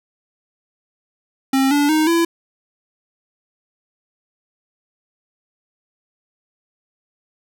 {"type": "tone with pitch steps", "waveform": "square", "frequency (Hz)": [267.9, 288.8, 311.3, 335.6], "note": ["C4", "D4", "D#4", "E4"], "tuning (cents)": [41, -29, 1, 31], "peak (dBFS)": -14, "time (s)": [1.53, 2.25], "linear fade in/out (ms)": 5, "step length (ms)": 180, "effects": []}